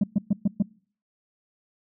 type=tone bursts; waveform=sine; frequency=202.5 Hz; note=G#3; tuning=43 cents flat; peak=-15 dBFS; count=5; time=0.01-0.625 s; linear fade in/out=5 ms; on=27 ms; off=120 ms; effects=noise-tail reverb RT60 0.5 s tail -26 dB re dry + tanh soft clip ceiling -16 dBFS